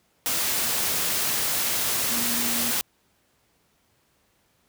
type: tone in noise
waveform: sine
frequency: 237.1 Hz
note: A#3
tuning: 30 cents sharp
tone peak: -32 dBFS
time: 2.11-2.71 s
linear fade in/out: 0 ms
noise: white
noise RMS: -25 dBFS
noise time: 0.26-2.81 s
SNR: -10 dB
effects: pink hiss -66 dBFS RMS until 4.68 s + high-pass 60 Hz 12 dB/octave